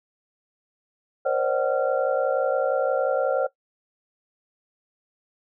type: tone cluster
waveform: sine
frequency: 485 / 536 / 602 / 752 / 1379 Hz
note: B4 / C5 / D5 / F#5 / F6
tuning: -31 / +42 / +43 / +28 / -22 cents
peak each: -29 / -22 / -27 / -29 / -31 dBFS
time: 1.25-3.47 s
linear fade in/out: 10 ms
effects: noise-tail reverb RT60 0.1 s tail -18 dB re dry